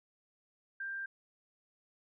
sine tone, 1585 Hz, G6, 19 cents sharp, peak -37 dBFS, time 0.8-1.06 s, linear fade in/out 5 ms, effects none

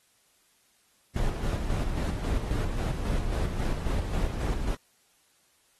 brown noise with tremolo, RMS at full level -27 dBFS, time 1.16-4.75 s, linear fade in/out 2 ms, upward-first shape square, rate 3.7 Hz, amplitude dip 40%, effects white hiss -66 dBFS RMS until 5.79 s + AAC 32 kbps

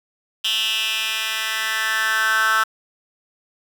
10% pulse tone with high-pass filter sweep, 220 Hz, A3, in tune, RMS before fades -21 dBFS, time 0.44-2.64 s, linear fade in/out 10 ms, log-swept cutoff 3000 to 1400 Hz, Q 5.5, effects 7-bit

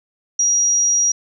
sine tone, 5740 Hz, F8, 47 cents sharp, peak -13 dBFS, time 0.39-1.12 s, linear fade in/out 5 ms, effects none

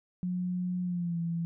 sine tone with pitch glide, 180.3 to 168.23 Hz, F#3 to E3, -45 to +36 cents, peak -29 dBFS, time 0.23-1.45 s, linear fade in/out 0 ms, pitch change -119 cents, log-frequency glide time 0.83-1.19 s, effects none

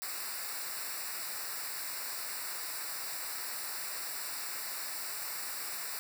white noise with comb filter, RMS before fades -39 dBFS, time 0.02-5.99 s, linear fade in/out 0 ms, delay 0.31 ms, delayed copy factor -0.9, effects none

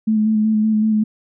sine tone with vibrato, 216.3 Hz, A3, 29 cents flat, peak -13 dBFS, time 0.07-1.04 s, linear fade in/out 10 ms, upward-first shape square, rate 5.3 Hz, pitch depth 19 cents each way, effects none

